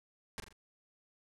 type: noise with echo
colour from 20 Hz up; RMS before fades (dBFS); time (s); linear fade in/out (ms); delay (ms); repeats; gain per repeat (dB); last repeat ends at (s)
pink; -40; 0.38-0.4; 0; 42; 3; -7; 0.526
effects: low-pass 9000 Hz 12 dB/octave